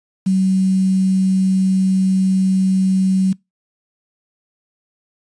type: tone with quantisation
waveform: sine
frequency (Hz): 189.3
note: F#3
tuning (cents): +40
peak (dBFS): -12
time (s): 0.26-3.33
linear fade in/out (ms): 10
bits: 6
effects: noise-tail reverb RT60 0.2 s tail -24 dB re dry + resampled to 22050 Hz